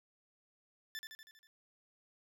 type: tone with echo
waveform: 20% pulse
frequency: 1760 Hz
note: A6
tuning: in tune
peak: -36 dBFS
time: 0.95-0.99 s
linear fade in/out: 0 ms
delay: 80 ms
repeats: 6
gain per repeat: -4 dB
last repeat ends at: 1.47 s
effects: none